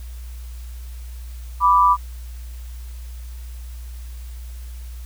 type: tone pair together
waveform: sine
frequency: 988.7 / 1174.7 Hz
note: B5 / D6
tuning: +2 / 0 cents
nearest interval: minor third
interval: 298 cents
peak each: -14 dBFS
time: 1.6-1.97 s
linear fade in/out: 50 ms
effects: added 60 Hz sine -31 dBFS peak until 5.05 s + white hiss -49 dBFS RMS until 5.05 s